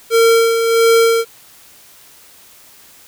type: tone with tremolo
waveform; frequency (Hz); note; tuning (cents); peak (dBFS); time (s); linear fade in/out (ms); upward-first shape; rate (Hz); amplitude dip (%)
square; 457.7; A#4; -32; -8; 0.1-1.25; 50; sine; 1.5; 50
effects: white hiss -44 dBFS RMS until 3.07 s